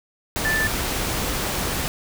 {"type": "tone in noise", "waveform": "sine", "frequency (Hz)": 1760, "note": "A6", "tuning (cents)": 0, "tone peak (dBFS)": -20, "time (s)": [0.45, 0.67], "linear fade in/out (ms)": 0, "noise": "pink", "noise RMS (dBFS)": -25, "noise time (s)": [0.36, 1.88], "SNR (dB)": 2, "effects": []}